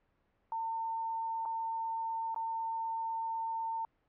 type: tone with dropouts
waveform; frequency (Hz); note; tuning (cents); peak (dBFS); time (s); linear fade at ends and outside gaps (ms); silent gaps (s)
sine; 904; A5; +47; -33; 0.52-3.85; 1; 1.453-1.458 / 2.345-2.361
effects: pink hiss -75 dBFS RMS until 4.08 s + low-pass 2000 Hz 12 dB/octave